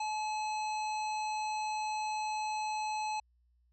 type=harmonic tone with a mistuned harmonic; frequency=858 Hz; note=A5; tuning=44 cents flat; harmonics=1 / 3 / 5 / 7 / 9; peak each=-33 / -43 / -47 / -50 / -52 dBFS; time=0-3.2 s; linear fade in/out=5 ms; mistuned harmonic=5; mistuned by=-71 cents; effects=added 60 Hz sine -67 dBFS peak until 3.72 s